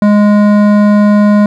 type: tone with hard clipping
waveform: sine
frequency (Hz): 207.3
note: G#3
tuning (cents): -3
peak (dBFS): -6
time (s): 0.02-1.46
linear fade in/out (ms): 2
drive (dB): 13
effects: none